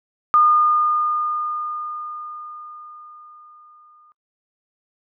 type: tone with exponential decay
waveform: sine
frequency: 1218 Hz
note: D#6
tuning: 37 cents flat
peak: -10 dBFS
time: 0.34-4.12 s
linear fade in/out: 0 ms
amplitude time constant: 820 ms
effects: noise-tail reverb RT60 0.1 s tail -23 dB re dry